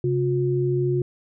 sine tone pair together, 134.36 / 358.7 Hz, C3 / F4, +46 / +46 cents, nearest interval octave + perfect fourth, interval 1700 cents, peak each -22 dBFS, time 0.04-1.02 s, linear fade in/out 2 ms, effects none

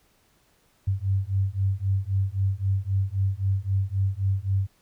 sine beating tone pair, 95.3 / 99.1 Hz, G2 / G2, -48 / +19 cents, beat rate 3.8 Hz, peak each -25 dBFS, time 0.87-4.67 s, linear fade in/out 10 ms, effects pink hiss -64 dBFS RMS until 4.81 s

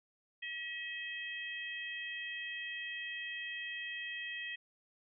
harmonic tone, 640 Hz, D#5, 49 cents sharp, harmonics 3 / 4 / 5, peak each -42 / -44 / -46 dBFS, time 0.42-4.56 s, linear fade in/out 10 ms, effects none

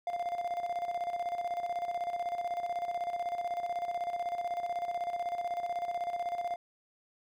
triangle tone with tremolo, 698.5 Hz, F5, in tune, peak -28 dBFS, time 0.07-6.56 s, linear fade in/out 2 ms, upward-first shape square, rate 16 Hz, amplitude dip 60%, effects none

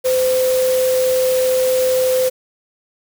sine tone in noise, 513 Hz, C5, 34 cents flat, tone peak -13 dBFS, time 0.04-2.3 s, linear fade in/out 20 ms, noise white, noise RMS -26 dBFS, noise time 0.04-2.3 s, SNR +10 dB, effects none

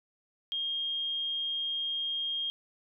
sine tone, 3230 Hz, G#7, 49 cents flat, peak -30 dBFS, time 0.52-2.5 s, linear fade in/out 0 ms, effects none

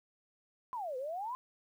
sine exponential two-way sweep, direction down then up, 1046.5 to 493.9 to 1046.5 Hz, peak -36 dBFS, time 0.73-1.35 s, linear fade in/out 0 ms, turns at 0.97 s, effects 11-bit

